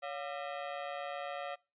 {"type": "ring-modulated tone", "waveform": "sawtooth", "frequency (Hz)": 638, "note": "D#5", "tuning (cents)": 43, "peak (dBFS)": -31, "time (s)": [0.02, 1.56], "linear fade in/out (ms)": 20, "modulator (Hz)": 73.8, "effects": ["noise-tail reverb RT60 0.3 s tail -25 dB re dry", "resampled to 8000 Hz"]}